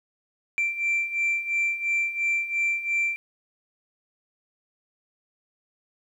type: beating tone pair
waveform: sine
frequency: 2349 / 2351.9 Hz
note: D7 / D7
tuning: 0 / +2 cents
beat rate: 2.9 Hz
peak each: -27 / -23 dBFS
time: 0.58-3.16 s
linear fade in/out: 0 ms
effects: tanh soft clip ceiling -19 dBFS + 10-bit